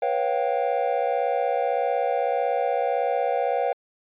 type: tone cluster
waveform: triangle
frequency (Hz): 487.3 / 549 / 702 / 778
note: B4 / C#5 / F5 / G5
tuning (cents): -23 / -17 / +9 / -13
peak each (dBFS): -25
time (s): 0.02-3.73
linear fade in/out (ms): 5
effects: resampled to 8000 Hz